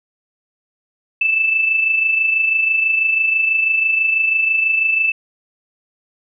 sine tone with amplitude modulation, 2637 Hz, E7, in tune, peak -11 dBFS, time 1.21-5.12 s, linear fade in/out 5 ms, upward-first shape sine, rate 26.1 Hz, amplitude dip 50%, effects none

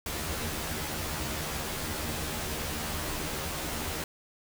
pink noise with comb filter, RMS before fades -34 dBFS, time 0.06-4.04 s, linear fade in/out 2 ms, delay 13 ms, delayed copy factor +0.8, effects none

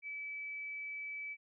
sine tone, 2300 Hz, D7, 37 cents flat, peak -40 dBFS, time 0.02-1.37 s, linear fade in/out 50 ms, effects none

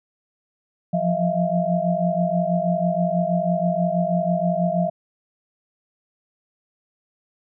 sine tone cluster, 172.2 / 178.4 / 636 / 685 Hz, F3 / F3 / D#5 / F5, -24 / +37 / +38 / -34 cents, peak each -24 dBFS, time 0.93-4.9 s, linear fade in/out 10 ms, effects none

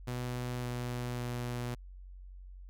sawtooth tone with pitch steps, 123.47 / 122.55 / 121.63 Hz, B2 / B2 / B2, 0 / -13 / -26 cents, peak -31 dBFS, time 0.07-1.75 s, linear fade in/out 10 ms, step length 560 ms, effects added 46 Hz sine -46 dBFS peak until 2.69 s

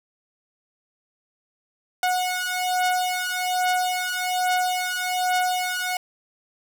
sawtooth beating tone pair, 730 / 731.2 Hz, F#5 / F#5, -24 / -21 cents, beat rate 1.2 Hz, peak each -21 dBFS, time 2.03-5.97 s, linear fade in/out 2 ms, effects none

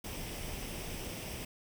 pink noise with comb filter, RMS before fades -41 dBFS, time 0.04-1.45 s, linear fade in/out 5 ms, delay 0.36 ms, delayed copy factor +0.5, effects none

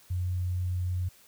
sine tone, 90.3 Hz, F#2, 42 cents flat, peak -27 dBFS, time 0.1-1.09 s, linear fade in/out 10 ms, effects white hiss -58 dBFS RMS until 1.27 s

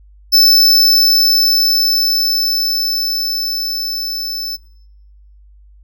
square tone with level ramp, 5274 Hz, E8, in tune, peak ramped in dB -6 to -21 dBFS, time 0.32-4.57 s, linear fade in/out 20 ms, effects noise-tail reverb RT60 1.0 s tail -26 dB re dry + added 50 Hz sine -41 dBFS peak until 5.83 s

